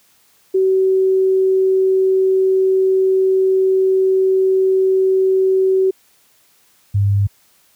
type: tone pair in turn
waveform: sine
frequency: 379.5 / 100.52 Hz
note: F#4 / G2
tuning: +44 / +44 cents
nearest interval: octave + major seventh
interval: 2300 cents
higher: first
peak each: -11 dBFS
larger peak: neither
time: 0.54-5.91 / 6.94-7.27 s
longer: first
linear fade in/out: 10 ms
effects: white hiss -55 dBFS RMS until 7.75 s + high-pass 60 Hz 12 dB/octave